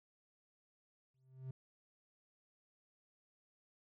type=tone with exponential growth; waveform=triangle; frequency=130.81 Hz; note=C3; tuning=in tune; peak=-38 dBFS; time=1.14-1.51 s; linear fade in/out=5 ms; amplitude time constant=79 ms; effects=none